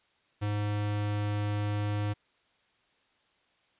square tone, 103.83 Hz, G#2, in tune, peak -29 dBFS, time 0.41-2.14 s, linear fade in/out 20 ms, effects white hiss -69 dBFS RMS until 3.79 s + resampled to 8000 Hz

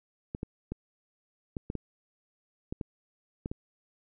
clicks, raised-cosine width 3 ms, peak -21 dBFS, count 10, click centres 0.349 / 0.431 / 0.72 / 1.568 / 1.701 / 1.753 / 2.725 / 2.812 / 3.459 / 3.515 s, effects none

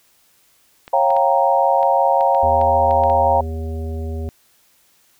clicks, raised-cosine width 0.3 ms, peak -20 dBFS, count 10, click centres 0.879 / 1.105 / 1.166 / 1.83 / 2.209 / 2.348 / 2.614 / 2.91 / 3.037 / 3.099 s
sine chord, G half-diminished seventh, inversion second, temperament equal with one note detuned, 547.7 / 698.5 / 784 / 932.3 Hz, Db5 / F5 / G5 / Bb5, -21 / 0 / 0 / 0 cents, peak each -18 dBFS, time 0.93-3.41 s, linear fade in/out 5 ms
harmonic tone, 80.2 Hz, E2, 47 cents flat, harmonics 1 / 3 / 5 / 7 / 9, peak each -23 / -33 / -33 / -39 / -42 dBFS, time 2.43-4.29 s, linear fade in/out 0 ms
effects white hiss -57 dBFS RMS until 5.19 s

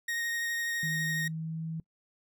40% pulse tone with vibrato, 1864.7 Hz, A#6, in tune, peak -30 dBFS, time 0.08-1.28 s, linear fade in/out 5 ms, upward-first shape sine, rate 12 Hz, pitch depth 11 cents each way
sine tone with pitch glide, 159.8 to 161.84 Hz, D#3 to E3, +47 to -32 cents, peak -33 dBFS, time 0.83-1.8 s, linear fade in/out 2 ms, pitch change +21 cents, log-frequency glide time 1.27-1.64 s
effects noise-tail reverb RT60 0.1 s tail -22 dB re dry

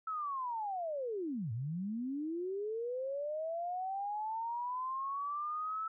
sine linear two-way sweep, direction down then up, 1318.5 to 105.9 to 1318.5 Hz, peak -35 dBFS, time 0.07-5.88 s, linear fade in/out 5 ms, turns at 1.52 s, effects none

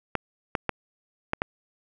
clicks, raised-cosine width 0.5 ms, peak -9 dBFS, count 5, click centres 0.153 / 0.552 / 0.693 / 1.334 / 1.419 s, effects none

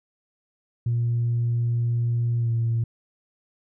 sine tone with pitch glide, 118.3 to 115.46 Hz, A#2 to A#2, +26 to -16 cents, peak -19 dBFS, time 0.86-2.84 s, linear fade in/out 5 ms, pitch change -42 cents, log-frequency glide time 2.38-2.51 s, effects tanh soft clip ceiling -17 dBFS

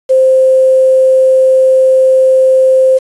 sine tone with quantisation, 523 Hz, C5, 1 cent flat, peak -4 dBFS, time 0.09-2.99 s, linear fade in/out 20 ms, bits 5, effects resampled to 24000 Hz

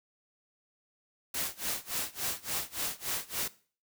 white noise with tremolo, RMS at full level -32 dBFS, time 1.34-3.48 s, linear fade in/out 5 ms, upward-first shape sine, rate 3.5 Hz, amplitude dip 95%, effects noise-tail reverb RT60 0.4 s tail -18 dB re dry

